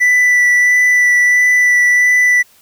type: tone with vibrato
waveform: triangle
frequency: 1975.5 Hz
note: B6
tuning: in tune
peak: -6 dBFS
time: 0-2.43 s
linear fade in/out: 20 ms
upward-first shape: sine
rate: 1.5 Hz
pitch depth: 11 cents each way
effects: white hiss -49 dBFS RMS until 2.61 s